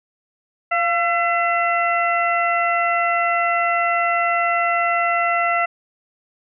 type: harmonic tone with a mistuned harmonic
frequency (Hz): 675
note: E5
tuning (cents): +41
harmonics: 1 / 2 / 3 / 4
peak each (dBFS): -20 / -21 / -22 / -27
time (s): 0.71-5.66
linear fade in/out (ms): 10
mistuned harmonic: 1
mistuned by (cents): +43
effects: none